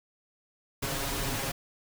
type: noise with comb filter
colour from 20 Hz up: pink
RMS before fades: -32 dBFS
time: 0.82-1.52 s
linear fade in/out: 10 ms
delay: 7.3 ms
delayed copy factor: +0.8
effects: none